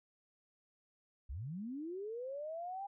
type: linear sweep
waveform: sine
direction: up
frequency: 52 to 809 Hz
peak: -40 dBFS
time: 1.29-2.87 s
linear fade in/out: 10 ms
effects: none